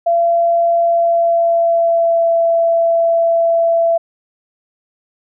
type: tone with pitch glide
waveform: sine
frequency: 680 to 669.5 Hz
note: F5 to E5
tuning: -46 to +27 cents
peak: -10 dBFS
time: 0.06-3.98 s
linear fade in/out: 10 ms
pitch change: -27 cents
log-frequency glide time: 0.82-2.3 s
effects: none